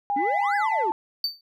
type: tone with pitch glide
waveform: sine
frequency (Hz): 813 to 881.5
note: G#5 to A5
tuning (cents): -37 to +3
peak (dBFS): -22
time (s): 0.1-0.92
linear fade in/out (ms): 0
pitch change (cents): +140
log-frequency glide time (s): 0.57-0.66
type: tone with tremolo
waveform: sine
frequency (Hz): 2010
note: B6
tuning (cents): +30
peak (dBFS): -28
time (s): 0.16-0.85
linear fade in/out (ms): 50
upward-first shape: sine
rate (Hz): 11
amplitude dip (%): 40
type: exponential two-way sweep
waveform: triangle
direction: up then down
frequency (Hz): 263.9 to 1760 to 322.9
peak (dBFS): -25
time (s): 0.16-0.91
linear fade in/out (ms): 5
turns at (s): 0.56
type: tone with exponential decay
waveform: triangle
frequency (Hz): 4577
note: D8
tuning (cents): -45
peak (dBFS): -18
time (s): 1.24-1.41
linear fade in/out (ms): 2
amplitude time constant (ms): 36
effects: none